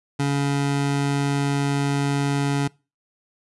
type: tone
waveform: 25% pulse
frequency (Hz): 141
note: C#3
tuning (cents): +30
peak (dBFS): -16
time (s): 0.19-2.68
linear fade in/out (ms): 10
effects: noise-tail reverb RT60 0.3 s tail -24 dB re dry + resampled to 24000 Hz